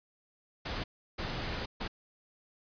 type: noise bursts at uneven times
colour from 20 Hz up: pink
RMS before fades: -36 dBFS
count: 3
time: 0.65-0.84 / 1.18-1.66 / 1.8-1.88 s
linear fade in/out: 10 ms
effects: resampled to 11025 Hz